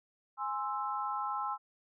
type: chord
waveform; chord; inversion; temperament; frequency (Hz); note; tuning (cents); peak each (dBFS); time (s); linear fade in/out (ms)
sine; Ab augmented; none; equal; 830.6 / 1046.5 / 1318.5; Ab5 / C6 / E6; 0 / 0 / 0; -37 / -37 / -37; 0.37-1.58; 50
effects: none